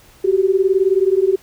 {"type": "beating tone pair", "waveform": "sine", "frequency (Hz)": [373.3, 392.3], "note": ["F#4", "G4"], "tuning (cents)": [15, 1], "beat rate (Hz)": 19, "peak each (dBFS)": -15, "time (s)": [0.24, 1.36], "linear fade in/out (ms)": 10, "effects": ["pink hiss -48 dBFS RMS until 1.42 s"]}